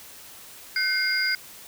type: tone cluster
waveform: sine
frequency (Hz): 1519 / 2121 / 4854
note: F#6 / C7 / D#8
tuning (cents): +45 / +23 / -44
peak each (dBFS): -26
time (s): 0.76-1.35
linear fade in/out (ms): 2
effects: white hiss -45 dBFS RMS until 1.67 s